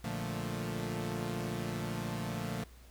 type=chord; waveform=sawtooth; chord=Bb major seventh; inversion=none; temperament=equal; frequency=116.54 / 146.83 / 174.61 / 220 Hz; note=Bb2 / D3 / F3 / A3; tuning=0 / 0 / 0 / 0 cents; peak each=-36 / -38 / -36 / -37 dBFS; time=0.04-2.64 s; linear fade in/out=5 ms; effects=added 60 Hz sine -53 dBFS peak until 2.9 s + pink hiss -61 dBFS RMS until 2.9 s